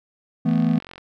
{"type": "chord", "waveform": "triangle", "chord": "E suspended fourth", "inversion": "none", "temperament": "equal", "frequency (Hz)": [164.81, 220, 246.9], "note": ["E3", "A3", "B3"], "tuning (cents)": [0, 0, 0], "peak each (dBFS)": -19, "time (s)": [0.45, 0.79], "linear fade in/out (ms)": 10}
{"type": "click train", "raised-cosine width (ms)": 0.3, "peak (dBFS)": -23, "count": 23, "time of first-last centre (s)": [0.49, 0.98], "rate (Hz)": 44.9}
{"effects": []}